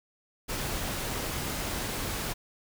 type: noise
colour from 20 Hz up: pink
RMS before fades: -33 dBFS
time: 0.48-2.34 s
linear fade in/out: 20 ms
effects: none